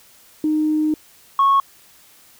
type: tone pair in turn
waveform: sine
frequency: 307.6 / 1100.3 Hz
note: D#4 / C#6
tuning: -20 / -13 cents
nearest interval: octave + minor seventh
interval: 2207 cents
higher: second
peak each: -15 / -10 dBFS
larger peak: second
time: 0.44-0.94 / 1.39-1.6 s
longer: first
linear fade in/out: 2 ms
effects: tanh soft clip ceiling -9 dBFS + white hiss -50 dBFS RMS until 2.39 s